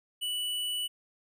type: tone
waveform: square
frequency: 2960 Hz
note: F#7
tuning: in tune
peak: -31 dBFS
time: 0.21-0.88 s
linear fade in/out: 20 ms
effects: none